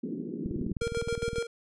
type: band-pass noise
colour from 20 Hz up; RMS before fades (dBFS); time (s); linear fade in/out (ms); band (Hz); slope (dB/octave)
pink; -35; 0.03-0.73; 10; 170 to 390; 48
type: click train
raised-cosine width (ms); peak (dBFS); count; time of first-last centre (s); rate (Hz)
5; -23; 19; 0.46-1.383; 19.5
type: tone with tremolo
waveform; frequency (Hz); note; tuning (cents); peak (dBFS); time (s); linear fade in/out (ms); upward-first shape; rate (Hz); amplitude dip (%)
square; 466.2; A#4; 0; -29; 0.81-1.47; 5; square; 7.3; 65
effects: resampled to 22050 Hz

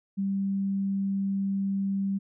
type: tone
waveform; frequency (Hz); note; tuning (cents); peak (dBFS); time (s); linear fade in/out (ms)
sine; 196; G3; 0; -25; 0.17-2.19; 20
effects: none

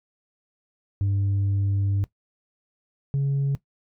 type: tone pair in turn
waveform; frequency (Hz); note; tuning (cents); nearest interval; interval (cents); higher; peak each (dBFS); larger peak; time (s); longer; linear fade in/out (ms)
sine; 99.1 / 138.86; G2 / C#3; +19 / +3; tritone; 584; second; -18; neither; 1.01-2.04 / 3.14-3.55; first; 0
effects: noise-tail reverb RT60 0.1 s tail -18 dB re dry + tanh soft clip ceiling -19 dBFS

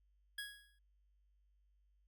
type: tone with exponential decay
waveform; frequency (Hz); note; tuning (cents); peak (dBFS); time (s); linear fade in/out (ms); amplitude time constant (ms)
25% pulse; 1661.2; G#6; 0; -36; 0.38-0.79; 5; 89
effects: added 50 Hz sine -70 dBFS peak until 2.07 s

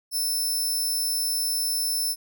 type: tone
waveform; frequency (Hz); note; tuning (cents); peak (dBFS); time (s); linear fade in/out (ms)
15% pulse; 5300; E8; +9; -18; 0.11-2.16; 50
effects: none

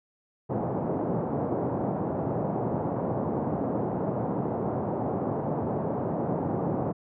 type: band-pass noise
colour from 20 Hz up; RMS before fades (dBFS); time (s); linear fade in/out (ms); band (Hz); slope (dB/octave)
pink; -29; 0.49-6.93; 20; 120 to 840; 24
effects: none

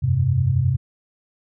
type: chord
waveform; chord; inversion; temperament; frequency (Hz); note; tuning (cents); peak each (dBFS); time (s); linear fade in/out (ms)
sine; F suspended second; none; equal; 87.31 / 98 / 130.81; F2 / G2 / C3; 0 / 0 / 0; -24 / -21 / -18; 0.02-0.77; 20
effects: none

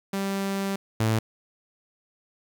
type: tone pair in turn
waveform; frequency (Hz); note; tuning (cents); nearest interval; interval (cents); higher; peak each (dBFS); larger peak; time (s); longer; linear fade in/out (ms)
sawtooth; 196 / 110.77; G3 / A2; 0 / +12; minor seventh; 988; first; -22 / -17; second; 0.13-0.76 / 1-1.19; first; 5
effects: 9-bit

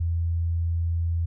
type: tone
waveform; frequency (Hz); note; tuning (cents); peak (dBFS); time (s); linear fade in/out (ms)
sine; 84; E2; +33; -22; 0-1.26; 10
effects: none

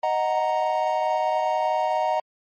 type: chord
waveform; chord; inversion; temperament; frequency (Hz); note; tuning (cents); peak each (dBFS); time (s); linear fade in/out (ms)
triangle; D# minor; none; equal; 622.3 / 740 / 932.3; D#5 / F#5 / A#5; 0 / 0 / 0; -23; 0.03-2.2; 5
effects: MP3 32 kbps

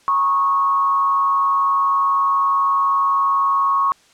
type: tone with frequency modulation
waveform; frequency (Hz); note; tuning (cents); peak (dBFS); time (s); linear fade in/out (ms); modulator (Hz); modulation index
sine; 1100; C#6; -14; -14; 0.08-3.92; 0; 156; 0.43
effects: white hiss -53 dBFS RMS until 4.13 s + low-pass 7000 Hz 12 dB/octave

